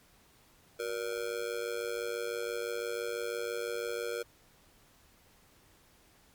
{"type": "tone with amplitude modulation", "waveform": "square", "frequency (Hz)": 472.8, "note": "A#4", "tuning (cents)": 24, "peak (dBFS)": -30, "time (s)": [0.79, 4.23], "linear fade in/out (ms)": 10, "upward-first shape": "sine", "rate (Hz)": 106, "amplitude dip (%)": 95, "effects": ["pink hiss -63 dBFS RMS until 6.34 s", "MP3 96 kbps"]}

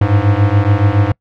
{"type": "beating tone pair", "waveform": "square", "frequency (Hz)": [98.6, 105.7], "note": ["G2", "G#2"], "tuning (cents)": [11, 31], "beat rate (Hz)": 7.1, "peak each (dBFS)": -13, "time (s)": [0.01, 1.12], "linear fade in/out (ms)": 5, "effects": ["noise-tail reverb RT60 0.1 s tail -26 dB re dry", "low-pass 2000 Hz 12 dB/octave"]}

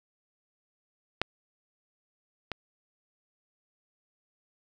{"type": "clicks", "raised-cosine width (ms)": 0.3, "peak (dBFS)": [-9, -17], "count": 2, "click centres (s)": [1.216, 2.517], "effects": []}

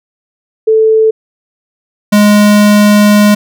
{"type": "tone pair in turn", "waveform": ["sine", "square"], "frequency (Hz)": [440, 207.7], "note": ["A4", "G#3"], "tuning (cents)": [0, 0], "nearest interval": "octave + minor second", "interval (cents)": 1300, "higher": "first", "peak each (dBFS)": -4, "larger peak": "neither", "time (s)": [[0.67, 1.11], [2.12, 3.35]], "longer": "second", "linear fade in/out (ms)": 10, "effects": []}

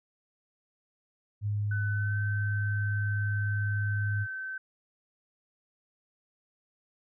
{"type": "tone", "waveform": "sine", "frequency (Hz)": 103.7, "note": "G#2", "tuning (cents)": -2, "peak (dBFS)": -27, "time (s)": [1.41, 4.27], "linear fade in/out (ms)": 50}
{"type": "tone with pitch glide", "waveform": "sine", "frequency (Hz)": [1504, 1539.2], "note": ["F#6", "G6"], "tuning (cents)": [28, -32], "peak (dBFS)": -34, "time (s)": [1.71, 4.58], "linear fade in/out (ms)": 5, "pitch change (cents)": 40, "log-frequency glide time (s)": [1.91, 2.18]}
{"effects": []}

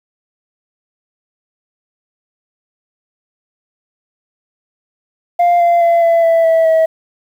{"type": "tone with pitch steps", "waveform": "sine", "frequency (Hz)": [698.5, 689.3, 680.2, 671.2, 662.3, 653.6, 645], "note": ["F5", "F5", "F5", "E5", "E5", "E5", "E5"], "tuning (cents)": [0, -23, -46, 31, 8, -15, -38], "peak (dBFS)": -5, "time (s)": [5.39, 6.86], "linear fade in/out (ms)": 10, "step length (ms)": 210, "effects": ["tanh soft clip ceiling -7 dBFS", "7-bit"]}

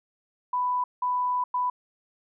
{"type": "tone bursts at uneven times", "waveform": "sine", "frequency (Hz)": 993, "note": "B5", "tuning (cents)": 9, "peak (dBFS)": -23, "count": 3, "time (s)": [[0.53, 0.84], [1.02, 1.44], [1.54, 1.7]], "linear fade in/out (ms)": 5, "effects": []}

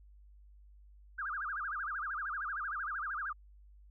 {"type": "tone with vibrato", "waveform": "sine", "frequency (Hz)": 1388, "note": "F6", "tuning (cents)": -11, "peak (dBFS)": -35, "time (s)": [1.18, 3.33], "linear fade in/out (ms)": 10, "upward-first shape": "sine", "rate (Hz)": 13, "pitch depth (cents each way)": 290, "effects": ["added 50 Hz sine -55 dBFS peak until 3.9 s"]}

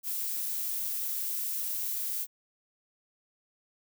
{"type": "noise", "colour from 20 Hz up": "violet", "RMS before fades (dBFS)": -33, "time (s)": [0.03, 2.27], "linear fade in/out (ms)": 50, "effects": []}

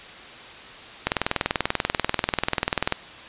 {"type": "click train", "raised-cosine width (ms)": 0.3, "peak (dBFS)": -4, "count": 39, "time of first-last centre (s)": [1.07, 2.924], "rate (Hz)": 20.5, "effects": ["white hiss -41 dBFS RMS until 3.28 s", "resampled to 8000 Hz"]}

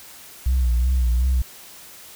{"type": "tone with vibrato", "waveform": "sine", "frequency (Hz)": 61.7, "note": "B1", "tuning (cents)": -1, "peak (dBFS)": -14, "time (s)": [0.46, 1.42], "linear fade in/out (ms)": 5, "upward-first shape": "sine", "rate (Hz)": 2.7, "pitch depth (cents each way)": 83, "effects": ["tanh soft clip ceiling -14 dBFS", "white hiss -43 dBFS RMS until 2.15 s"]}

